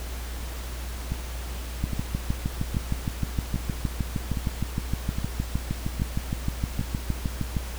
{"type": "two click trains", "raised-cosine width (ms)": 5, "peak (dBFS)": [-16, -13], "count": [8, 38], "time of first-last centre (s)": [[1.12, 6.811], [1.84, 7.568]], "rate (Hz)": [1.23, 6.46], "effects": ["added 60 Hz sine -32 dBFS peak until 7.78 s", "pink hiss -40 dBFS RMS until 7.78 s"]}